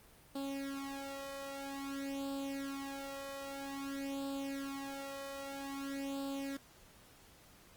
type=tone with flanger; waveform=sawtooth; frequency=275.4 Hz; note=C#4; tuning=11 cents flat; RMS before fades=-42 dBFS; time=0.35-6.57 s; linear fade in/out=5 ms; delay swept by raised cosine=0.24 to 1.64 ms; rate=0.51 Hz; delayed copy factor=+0.95; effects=pink hiss -61 dBFS RMS until 7.76 s + Opus 32 kbps